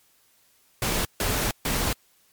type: noise bursts at uneven times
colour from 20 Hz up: pink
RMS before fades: -25 dBFS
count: 3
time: 0.82-1.05 / 1.2-1.51 / 1.65-1.93 s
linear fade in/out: 2 ms
effects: white hiss -62 dBFS RMS until 2.32 s + MP3 96 kbps